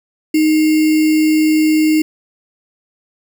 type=tone with sample-and-hold; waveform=sine; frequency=310.9 Hz; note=D#4; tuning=1 cent flat; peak=-9 dBFS; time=0.34-2.02 s; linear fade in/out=5 ms; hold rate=2450 Hz; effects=none